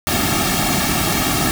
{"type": "noise with comb filter", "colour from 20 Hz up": "pink", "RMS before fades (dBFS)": -18, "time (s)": [0.07, 1.51], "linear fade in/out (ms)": 0, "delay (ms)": 2, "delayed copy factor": -0.8, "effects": []}